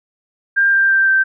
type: tone with pitch steps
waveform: sine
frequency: 1595 / 1583.1 / 1571.2 / 1559.5 Hz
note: G6 / G6 / G6 / G6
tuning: +30 / +17 / +4 / -9 cents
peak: -10 dBFS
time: 0.56-1.24 s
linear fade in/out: 20 ms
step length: 170 ms
effects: none